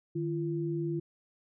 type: tone pair together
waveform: sine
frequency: 153.2 / 340.1 Hz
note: D#3 / F4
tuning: -27 / -46 cents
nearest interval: octave + major second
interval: 1381 cents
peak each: -33 / -32 dBFS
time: 0.15-1 s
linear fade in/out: 10 ms
effects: none